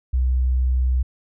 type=tone; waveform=sine; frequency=63.4 Hz; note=B1; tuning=46 cents sharp; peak=-16 dBFS; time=0.13-1.03 s; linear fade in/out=10 ms; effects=none